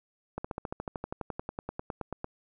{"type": "slowing click train", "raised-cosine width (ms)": 1, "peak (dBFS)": -20, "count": 22, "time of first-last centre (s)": [0.38, 2.244], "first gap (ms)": 65, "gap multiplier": 1.03, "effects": []}